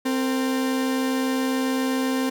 40% pulse tone pair together, 261.6 / 455.8 Hz, C4 / A#4, 0 / -39 cents, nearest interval minor seventh, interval 961 cents, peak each -21 / -30 dBFS, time 0.05-2.3 s, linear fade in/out 10 ms, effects none

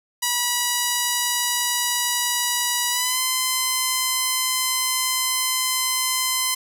5% pulse tone with pitch glide, 971 to 1028.7 Hz, B5 to C6, -30 to -30 cents, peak -8 dBFS, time 0.22-6.55 s, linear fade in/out 10 ms, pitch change +100 cents, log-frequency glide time 2.9-3.19 s, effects none

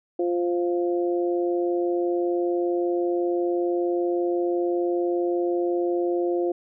harmonic tone, 174.8 Hz, F3, 2 cents sharp, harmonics 2 / 3 / 4, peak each -22 / -29 / -33 dBFS, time 0.19-6.52 s, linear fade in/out 5 ms, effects none

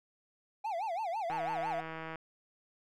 triangle tone with vibrato, 774 Hz, G5, 22 cents flat, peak -31 dBFS, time 0.64-1.81 s, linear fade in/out 10 ms, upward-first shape sine, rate 6 Hz, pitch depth 270 cents each way
click train, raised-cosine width 0.5 ms, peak -27 dBFS, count 139, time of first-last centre 1.3-2.157 s, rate 161 Hz
effects none

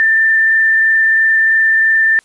sine tone with frequency modulation, 1784 Hz, A6, 23 cents sharp, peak -8 dBFS, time 0-2.19 s, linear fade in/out 0 ms, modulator 23 Hz, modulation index 0.55, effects white hiss -52 dBFS RMS until 2.24 s + resampled to 24000 Hz

